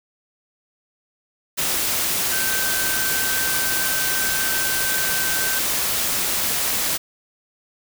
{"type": "tone in noise", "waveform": "sine", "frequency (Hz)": 1545, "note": "G6", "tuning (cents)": -26, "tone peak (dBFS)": -26, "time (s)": [2.31, 5.6], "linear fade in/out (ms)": 20, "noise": "white", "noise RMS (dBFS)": -22, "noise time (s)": [1.57, 6.98], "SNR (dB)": -7, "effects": []}